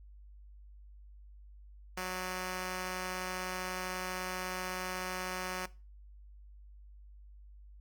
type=tone pair together; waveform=5% pulse; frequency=183.8 / 583.5 Hz; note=F#3 / D5; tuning=-11 / -11 cents; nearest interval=octave + minor sixth; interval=2000 cents; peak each=-25 / -36 dBFS; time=1.97-5.66 s; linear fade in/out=5 ms; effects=noise-tail reverb RT60 0.3 s tail -19 dB re dry + added 50 Hz sine -51 dBFS peak until 7.8 s